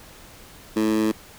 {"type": "tone with high-pass filter", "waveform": "15% pulse", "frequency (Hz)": 108.8, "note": "A2", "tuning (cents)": -19, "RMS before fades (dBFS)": -21, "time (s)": [0.76, 1.12], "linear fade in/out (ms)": 10, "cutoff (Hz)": 270, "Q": 5.1, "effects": ["pink hiss -46 dBFS RMS until 1.38 s"]}